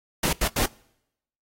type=noise bursts at uneven times; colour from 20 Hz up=pink; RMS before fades=-23 dBFS; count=3; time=0.23-0.33 / 0.41-0.48 / 0.56-0.66 s; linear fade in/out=5 ms; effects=noise-tail reverb RT60 0.8 s tail -25 dB re dry + AAC 48 kbps

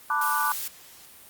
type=chord; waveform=sine; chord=B minor seventh; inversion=third; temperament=equal; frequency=880 / 987.8 / 1174.7 / 1480 Hz; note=A5 / B5 / D6 / F#6; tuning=0 / 0 / 0 / 0 cents; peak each=-29 / -31 / -25 / -28 dBFS; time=0.1-0.52 s; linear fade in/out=2 ms
type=noise; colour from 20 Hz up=blue; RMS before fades=-32 dBFS; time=0.21-0.68 s; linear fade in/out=5 ms
effects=white hiss -49 dBFS RMS until 1.29 s + Opus 32 kbps

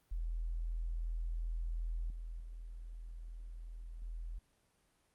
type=tone with level steps; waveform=sine; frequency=41.34 Hz; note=E1; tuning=6 cents sharp; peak=-35 / -41 / -44 / -40 dBFS; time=0.11-4.39 s; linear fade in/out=10 ms; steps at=2.1 / 2.4 / 4.02 s; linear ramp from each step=2 ms; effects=pink hiss -74 dBFS RMS until 5.14 s + Opus 32 kbps

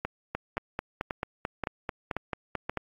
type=two click trains; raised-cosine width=0.5 ms; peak=-15 / -15 dBFS; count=6 / 12; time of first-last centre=0.05-2.696 / 0.35-2.773 s; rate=1.89 / 4.54 Hz; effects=AAC 64 kbps

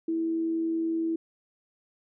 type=tone with amplitude modulation; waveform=sine; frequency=327.4 Hz; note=E4; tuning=12 cents flat; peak=-24 dBFS; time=0.08-1.16 s; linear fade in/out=5 ms; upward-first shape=sine; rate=90.7 Hz; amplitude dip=25%; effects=none

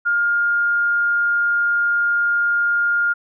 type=tone; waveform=sine; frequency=1412 Hz; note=F6; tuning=19 cents sharp; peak=-15 dBFS; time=0.05-3.14 s; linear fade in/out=20 ms; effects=none

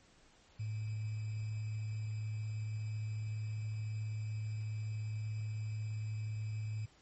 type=tone with sample-and-hold; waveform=sine; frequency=107.8 Hz; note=A2; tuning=35 cents flat; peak=-36 dBFS; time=0.59-6.86 s; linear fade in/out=10 ms; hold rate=2450 Hz; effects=pink hiss -65 dBFS RMS until 7.01 s + MP3 32 kbps

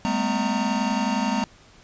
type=tone cluster; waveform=square; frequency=201.5 / 221 / 252.4 / 923 Hz; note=G3 / A3 / B3 / A#5; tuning=+48 / +8 / +38 / -17 cents; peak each=-28 dBFS; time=0.05-1.44 s; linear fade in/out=0 ms; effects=pink hiss -52 dBFS RMS until 1.83 s + resampled to 16000 Hz

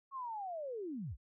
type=linear sweep; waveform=sine; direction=down; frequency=1108.7 to 41.2 Hz; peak=-39 dBFS; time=0.11-1.17 s; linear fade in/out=50 ms; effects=none

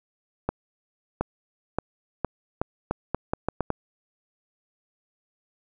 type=accelerating click train; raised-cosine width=1 ms; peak=-10 dBFS; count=11; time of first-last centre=0.49-3.703 s; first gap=720 ms; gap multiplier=0.8; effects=none

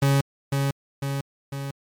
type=tone with echo; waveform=40% pulse; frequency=138.59 Hz; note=C#3; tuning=in tune; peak=-16 dBFS; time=0.02-0.21 s; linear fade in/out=5 ms; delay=500 ms; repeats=3; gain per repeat=-4 dB; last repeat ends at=1.71 s; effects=MP3 96 kbps

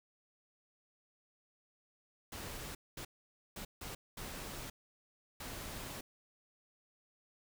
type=noise bursts at uneven times; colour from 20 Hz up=pink; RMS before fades=-45 dBFS; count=6; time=2.32-2.75 / 2.97-3.05 / 3.56-3.65 / 3.81-3.95 / 4.17-4.7 / 5.4-6.01 s; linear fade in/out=5 ms; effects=none

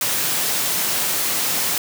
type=high-pass noise; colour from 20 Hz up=white; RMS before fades=-21 dBFS; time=0.01-1.78 s; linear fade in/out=2 ms; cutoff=100 Hz; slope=96 dB/octave; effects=none

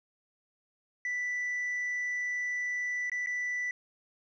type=tone with dropouts; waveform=sine; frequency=1975.5 Hz; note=B6; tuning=in tune; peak=-28 dBFS; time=1.05-3.71 s; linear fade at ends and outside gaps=2 ms; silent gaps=3.098-3.117 / 3.262-3.27 s; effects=tanh soft clip ceiling -29 dBFS

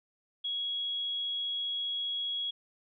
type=tone; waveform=sine; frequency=3325 Hz; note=G#7; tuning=1 cent sharp; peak=-31 dBFS; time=0.44-2.51 s; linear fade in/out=10 ms; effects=none

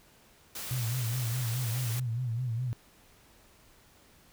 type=noise; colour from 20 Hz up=white; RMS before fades=-39 dBFS; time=0.55-2 s; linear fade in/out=5 ms
type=tone with vibrato; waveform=sine; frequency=120.3 Hz; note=B2; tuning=45 cents flat; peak=-29 dBFS; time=0.71-2.73 s; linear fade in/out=0 ms; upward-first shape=sine; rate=4.8 Hz; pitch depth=120 cents each way
effects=pink hiss -60 dBFS RMS until 4.32 s

